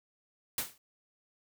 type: noise with exponential decay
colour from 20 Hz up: white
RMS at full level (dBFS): -29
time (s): 0.58-0.78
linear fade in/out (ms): 2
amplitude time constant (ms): 42
effects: none